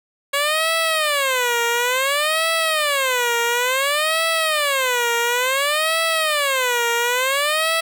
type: tone with vibrato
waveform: 10% pulse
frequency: 554.4 Hz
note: C#5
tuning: in tune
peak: -9 dBFS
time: 0.33-7.81 s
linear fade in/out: 10 ms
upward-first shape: sine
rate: 0.57 Hz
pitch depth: 290 cents each way
effects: none